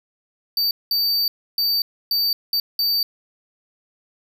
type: tone bursts at uneven times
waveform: square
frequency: 4613 Hz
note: D8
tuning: 32 cents flat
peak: -18 dBFS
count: 6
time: 0.57-0.71 / 0.91-1.28 / 1.58-1.82 / 2.11-2.33 / 2.53-2.6 / 2.79-3.03 s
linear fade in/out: 2 ms
effects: 10-bit